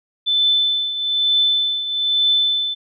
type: tone with tremolo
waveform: sine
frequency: 3520 Hz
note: A7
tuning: in tune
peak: -12 dBFS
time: 0.26-2.75 s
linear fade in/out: 20 ms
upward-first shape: triangle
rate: 1.1 Hz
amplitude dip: 70%
effects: none